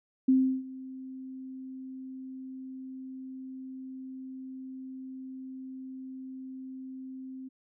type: tone with ADSR envelope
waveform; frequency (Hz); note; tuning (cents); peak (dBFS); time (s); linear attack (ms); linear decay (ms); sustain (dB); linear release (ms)
sine; 261.6; C4; 0; -18; 0.28-7.49; 8; 340; -21; 16
effects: none